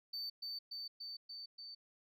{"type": "tone with echo", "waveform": "sine", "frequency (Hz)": 4558, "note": "C#8", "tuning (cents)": 47, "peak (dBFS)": -37, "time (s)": [0.13, 0.3], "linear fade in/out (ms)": 10, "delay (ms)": 290, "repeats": 5, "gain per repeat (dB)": -2, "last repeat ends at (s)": 1.75, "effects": ["tanh soft clip ceiling -39 dBFS"]}